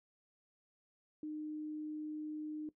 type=tone; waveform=sine; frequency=305.4 Hz; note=D#4; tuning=32 cents flat; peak=-39 dBFS; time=1.23-2.69 s; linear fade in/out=2 ms; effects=noise-tail reverb RT60 0.1 s tail -17 dB re dry